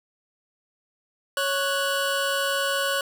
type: tone pair together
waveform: 25% pulse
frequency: 554.4 / 1480.1 Hz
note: C#5 / F#6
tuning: 0 / 0 cents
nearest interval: octave + perfect fourth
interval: 1700 cents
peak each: -22 dBFS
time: 1.37-3.01 s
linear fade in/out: 2 ms
effects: none